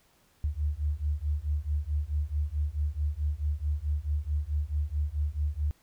sine beating tone pair, 72 / 76.6 Hz, D2 / D#2, -34 / -27 cents, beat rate 4.6 Hz, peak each -30 dBFS, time 0.44-5.71 s, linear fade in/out 0 ms, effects pink hiss -65 dBFS RMS until 5.82 s

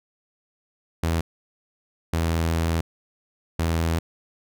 sawtooth tone bursts at uneven times, 82.41 Hz, E2, in tune, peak -17 dBFS, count 3, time 1.03-1.21 / 2.13-2.81 / 3.59-3.99 s, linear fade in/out 5 ms, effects none

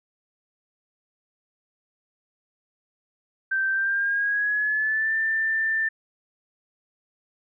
sine tone with pitch glide, 1560 to 1781.6 Hz, G6 to A6, -9 to +21 cents, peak -21 dBFS, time 3.51-5.89 s, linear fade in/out 10 ms, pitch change +230 cents, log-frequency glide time 3.71-5.15 s, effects none

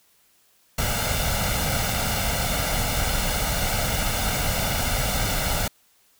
pink noise with comb filter, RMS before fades -24 dBFS, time 0.78-5.68 s, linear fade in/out 5 ms, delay 1.4 ms, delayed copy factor +0.65, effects white hiss -61 dBFS RMS until 6.19 s

